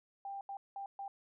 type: tone bursts at uneven times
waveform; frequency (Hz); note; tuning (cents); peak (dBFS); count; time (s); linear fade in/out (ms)
sine; 792; G5; +18; -40; 4; 0.25-0.41 / 0.49-0.57 / 0.76-0.86 / 0.99-1.08; 2
effects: none